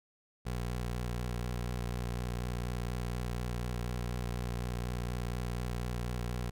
20% pulse tone with vibrato, 60.4 Hz, B1, 38 cents flat, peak -29 dBFS, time 0.45-6.51 s, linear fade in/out 20 ms, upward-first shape square, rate 4.1 Hz, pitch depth 22 cents each way, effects none

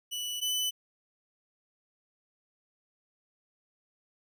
sawtooth tone pair in turn, 2960 / 2998 Hz, F#7 / F#7, 0 / +22 cents, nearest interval unison, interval 22 cents, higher second, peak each -30 / -25 dBFS, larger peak second, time 0.11-0.41 / 0.41-0.71 s, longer neither, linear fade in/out 20 ms, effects none

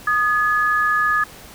sine tone pair together, 1234.7 / 1700 Hz, D#6 / G#6, -14 / +40 cents, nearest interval tritone, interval 554 cents, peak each -18 dBFS, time 0.07-1.24 s, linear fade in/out 5 ms, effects pink hiss -41 dBFS RMS until 1.54 s

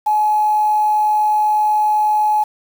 sine tone with quantisation, 849 Hz, G#5, 38 cents sharp, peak -12 dBFS, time 0.06-2.44 s, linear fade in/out 10 ms, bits 6, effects none

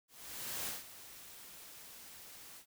white noise with ADSR envelope, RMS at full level -39 dBFS, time 0.08-2.66 s, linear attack 580 ms, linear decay 170 ms, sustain -14 dB, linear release 81 ms, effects none

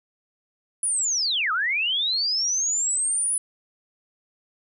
sine linear two-way sweep, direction down then up, 10040 to 1218 to 10040 Hz, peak -21 dBFS, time 0.83-3.38 s, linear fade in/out 2 ms, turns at 1.52 s, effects none

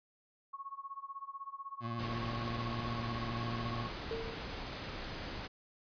sine tone with tremolo, 1100 Hz, C#6, 14 cents flat, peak -39 dBFS, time 0.53-3.91 s, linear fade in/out 10 ms, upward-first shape sine, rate 16 Hz, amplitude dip 90%
25% pulse tone with vibrato, 116.54 Hz, A#2, in tune, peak -34 dBFS, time 1.8-3.89 s, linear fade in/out 50 ms, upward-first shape sine, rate 14 Hz, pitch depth 30 cents each way
pink noise, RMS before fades -42 dBFS, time 1.98-5.48 s, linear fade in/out 20 ms
sine tone with exponential decay, 452.8 Hz, A4, 50 cents sharp, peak -35 dBFS, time 4.11-4.8 s, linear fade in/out 1 ms, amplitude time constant 150 ms
effects resampled to 11025 Hz

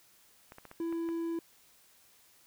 clicks, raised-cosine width 0.5 ms, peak -33 dBFS, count 6, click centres 0.521 / 0.584 / 0.653 / 0.714 / 0.926 / 1.089 s
triangle tone, 333.1 Hz, E4, 18 cents sharp, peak -30 dBFS, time 0.8-1.39 s, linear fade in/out 2 ms
effects white hiss -63 dBFS RMS until 2.46 s

